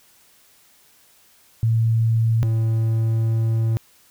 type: tone pair in turn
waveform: sine / triangle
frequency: 113.4 / 112.55 Hz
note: A#2 / A2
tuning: -47 / +40 cents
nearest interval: unison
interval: 13 cents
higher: first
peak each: -15 dBFS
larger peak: neither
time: 1.63-2.43 / 2.43-3.77 s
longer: second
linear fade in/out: 0 ms
effects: white hiss -55 dBFS RMS until 4.1 s